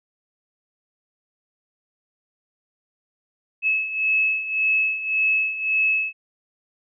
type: beating tone pair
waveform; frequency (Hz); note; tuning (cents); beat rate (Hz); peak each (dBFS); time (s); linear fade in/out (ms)
sine; 2589 / 2590.8; E7 / E7; -32 / -31; 1.8; -25 / -20; 3.62-6.13; 50
effects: none